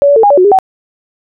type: tone with pitch steps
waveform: sine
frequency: 567 / 572 / 447.8 / 817 / 571 / 366.3 / 407.5 / 760 Hz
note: C#5 / D5 / A4 / G#5 / D5 / F#4 / G#4 / F#5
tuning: +39 / -46 / +30 / -29 / -49 / -17 / -33 / +46 cents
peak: -3 dBFS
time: 0.02-0.588 s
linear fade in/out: 0 ms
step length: 71 ms
effects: none